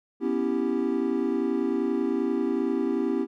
triangle chord, C# half-diminished seventh, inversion third, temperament equal, 246.9 / 277.2 / 329.6 / 392 Hz, B3 / C#4 / E4 / G4, 0 / 0 / 0 / 0 cents, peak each -27 dBFS, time 0.2-3.27 s, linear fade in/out 50 ms, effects none

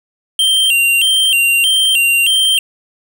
square tone with vibrato, 2951 Hz, F#7, 5 cents flat, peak -10 dBFS, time 0.39-2.59 s, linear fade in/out 2 ms, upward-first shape square, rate 1.6 Hz, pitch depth 110 cents each way, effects none

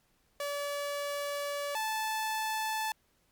sawtooth tone pair in turn, 574 / 874.1 Hz, D5 / A5, -40 / -12 cents, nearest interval perfect fifth, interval 728 cents, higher second, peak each -29 / -27 dBFS, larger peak second, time 0.4-1.75 / 1.75-2.92 s, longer first, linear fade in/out 2 ms, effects pink hiss -71 dBFS RMS until 3.31 s + MP3 96 kbps

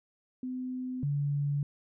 sine tone pair in turn, 254.5 / 143.45 Hz, C4 / D3, -48 / -40 cents, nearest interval minor seventh, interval 992 cents, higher first, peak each -33 / -27 dBFS, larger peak second, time 0.43-1.03 / 1.03-1.63 s, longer neither, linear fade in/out 2 ms, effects none

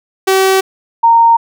sawtooth / sine tone pair in turn, 382.4 / 923.8 Hz, G4 / A#5, -43 / -16 cents, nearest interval octave + minor third, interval 1527 cents, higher second, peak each -4 dBFS, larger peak neither, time 0.27-0.61 / 1.03-1.37 s, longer neither, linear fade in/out 10 ms, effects none

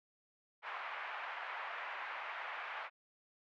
pink band-pass noise, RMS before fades -44 dBFS, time 0.62-2.9 s, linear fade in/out 50 ms, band 790 to 2400 Hz, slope 24 dB/octave, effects none

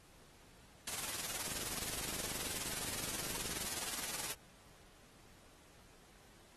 white noise with tremolo, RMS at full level -38 dBFS, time 0.87-4.34 s, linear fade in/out 5 ms, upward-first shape triangle, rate 19 Hz, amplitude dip 65%
click train, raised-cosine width 2 ms, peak -36 dBFS, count 58, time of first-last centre 1.48-3.647 s, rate 26.3 Hz
effects pink hiss -63 dBFS RMS until 6.56 s + AAC 32 kbps

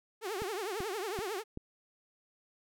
sawtooth tone with vibrato, 403.3 Hz, G4, 49 cents sharp, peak -31 dBFS, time 0.21-1.44 s, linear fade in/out 50 ms, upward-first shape triangle, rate 11 Hz, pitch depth 250 cents each way
click train, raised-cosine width 3 ms, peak -27 dBFS, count 4, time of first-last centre 0.42-1.574 s, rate 2.6 Hz
effects none

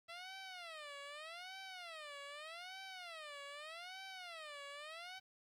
10% pulse tone with vibrato, 659.3 Hz, E5, in tune, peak -40 dBFS, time 0.08-5.2 s, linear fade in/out 20 ms, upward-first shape sine, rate 0.82 Hz, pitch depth 270 cents each way, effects low-pass 7000 Hz 12 dB/octave + 12-bit

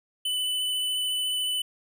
square tone with vibrato, 2999 Hz, F#7, 23 cents sharp, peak -26 dBFS, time 0.25-1.62 s, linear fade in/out 5 ms, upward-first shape sine, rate 14 Hz, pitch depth 12 cents each way, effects none

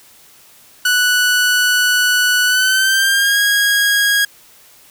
sawtooth tone with pitch glide, 1480 to 1642.2 Hz, F#6 to G#6, 0 to -20 cents, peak -8 dBFS, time 0.85-4.25 s, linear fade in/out 5 ms, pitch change +180 cents, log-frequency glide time 2.45-3.39 s, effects white hiss -46 dBFS RMS until 4.9 s

